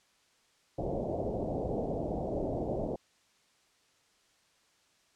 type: low-pass noise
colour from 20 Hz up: white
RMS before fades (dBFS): -34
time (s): 0.78-2.96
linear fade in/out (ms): 5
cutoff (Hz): 700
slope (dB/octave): 48
effects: white hiss -68 dBFS RMS until 5.15 s + low-pass 7000 Hz 12 dB/octave